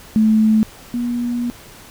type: tone pair in turn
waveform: sine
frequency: 217.9 / 240.7 Hz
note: A3 / B3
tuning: -17 / -44 cents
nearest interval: major second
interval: 173 cents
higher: second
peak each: -10 / -18 dBFS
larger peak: first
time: 0.16-0.63 / 0.94-1.5 s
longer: second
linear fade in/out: 0 ms
effects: pink hiss -41 dBFS RMS until 1.9 s